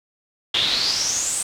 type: noise with band-pass filter sweep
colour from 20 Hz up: brown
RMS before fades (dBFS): -22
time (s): 0.54-1.43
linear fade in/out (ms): 5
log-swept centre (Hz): 3300 to 8600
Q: 7.2
effects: none